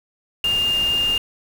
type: tone in noise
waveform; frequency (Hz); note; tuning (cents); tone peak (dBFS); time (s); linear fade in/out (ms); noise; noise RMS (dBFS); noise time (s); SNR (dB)
sine; 2812; F7; +11; -17; 0.44-1.18; 2; pink; -32; 0.44-1.18; +12
effects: none